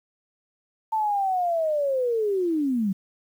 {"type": "linear sweep", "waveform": "sine", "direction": "down", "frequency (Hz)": [891, 183.2], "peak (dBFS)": -21, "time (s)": [0.92, 2.93], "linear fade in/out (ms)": 10, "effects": ["9-bit"]}